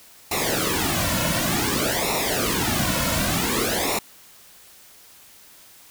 pink noise with flanger, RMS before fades -23 dBFS, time 0.31-3.99 s, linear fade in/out 5 ms, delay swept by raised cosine 0.63 to 2.53 ms, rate 0.55 Hz, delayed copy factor -0.85, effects white hiss -49 dBFS RMS until 5.9 s

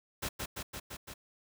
pink noise with echo, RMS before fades -36 dBFS, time 0.22-0.29 s, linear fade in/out 10 ms, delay 170 ms, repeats 5, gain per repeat -2 dB, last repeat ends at 1.14 s, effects none

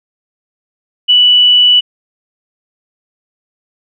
sine tone, 2960 Hz, F#7, in tune, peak -4 dBFS, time 1.08-1.81 s, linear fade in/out 20 ms, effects none

